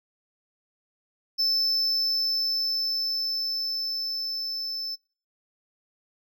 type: tone with level ramp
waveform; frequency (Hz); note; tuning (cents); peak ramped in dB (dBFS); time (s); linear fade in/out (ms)
triangle; 5274; E8; 0; -20 to -29; 1.38-4.96; 20
effects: noise-tail reverb RT60 0.4 s tail -24 dB re dry